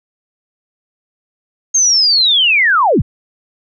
sine linear sweep, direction down, 6490 to 44.54 Hz, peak -8 dBFS, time 1.74-3.02 s, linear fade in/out 10 ms, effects none

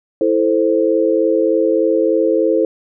sine chord, A minor, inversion second, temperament equal, 329.6 / 440 / 523.3 Hz, E4 / A4 / C5, 0 / 0 / 0 cents, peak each -16 dBFS, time 0.21-2.65 s, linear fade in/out 2 ms, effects none

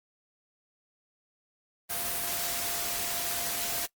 sine tone in noise, 694 Hz, F5, 11 cents flat, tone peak -42 dBFS, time 1.89-3.87 s, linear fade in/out 20 ms, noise white, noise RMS -32 dBFS, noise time 1.89-3.87 s, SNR -13 dB, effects noise-tail reverb RT60 0.1 s tail -21 dB re dry + Opus 32 kbps

